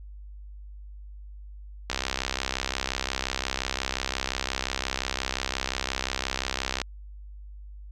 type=click train; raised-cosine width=0.2 ms; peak=-9 dBFS; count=324; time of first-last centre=1.9-6.816 s; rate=65.7 Hz; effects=added 50 Hz sine -40 dBFS peak until 7.91 s